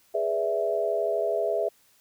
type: chord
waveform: sine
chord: E dominant seventh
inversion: first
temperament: equal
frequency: 415.3 / 493.9 / 587.3 / 659.3 Hz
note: G#4 / B4 / D5 / E5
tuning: 0 / 0 / 0 / 0 cents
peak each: -29 / -32 / -32 / -26 dBFS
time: 0.14-1.69 s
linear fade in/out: 10 ms
effects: white hiss -62 dBFS RMS until 2 s